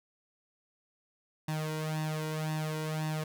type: tone with flanger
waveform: sawtooth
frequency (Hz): 155.56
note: D#3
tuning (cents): 0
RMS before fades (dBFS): -34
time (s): 1.48-3.24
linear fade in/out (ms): 5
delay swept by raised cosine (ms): 1.1 to 2.08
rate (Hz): 1.9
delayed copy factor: +0.75
effects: none